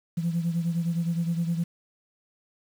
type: beating tone pair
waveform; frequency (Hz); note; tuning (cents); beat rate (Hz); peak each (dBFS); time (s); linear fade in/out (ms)
sine; 167.2 / 176.9; E3 / F3; +25 / +23; 9.7; -24 / -30; 0.17-1.64; 10
effects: tanh soft clip ceiling -19 dBFS + 8-bit